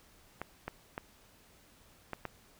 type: clicks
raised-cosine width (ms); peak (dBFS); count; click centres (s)
0.5; -22; 5; 0.416 / 0.68 / 0.979 / 2.133 / 2.253
effects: pink hiss -62 dBFS RMS until 2.59 s